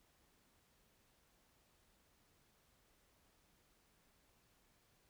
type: silence
effects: pink hiss -74 dBFS RMS until 5.09 s